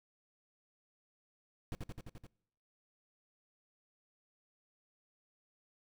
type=noise with echo; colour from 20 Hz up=brown; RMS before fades=-39 dBFS; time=1.72-1.75 s; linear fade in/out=0 ms; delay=86 ms; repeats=6; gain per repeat=-2 dB; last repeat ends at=2.266 s; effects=noise-tail reverb RT60 0.8 s tail -25 dB re dry